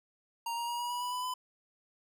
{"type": "tone with pitch steps", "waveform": "square", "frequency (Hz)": [932.3, 942.6, 953, 963.5, 974.1, 984.9, 995.8, 1006.7], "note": ["A#5", "A#5", "A#5", "B5", "B5", "B5", "B5", "B5"], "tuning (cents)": [0, 19, 38, -43, -24, -5, 14, 33], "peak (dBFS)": -34, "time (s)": [0.46, 1.34], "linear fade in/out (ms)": 5, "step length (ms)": 110, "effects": []}